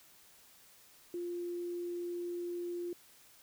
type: tone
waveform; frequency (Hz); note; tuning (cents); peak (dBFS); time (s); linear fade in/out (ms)
sine; 349.2; F4; 0; -36; 1.14-2.93; 2
effects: white hiss -61 dBFS RMS until 3.42 s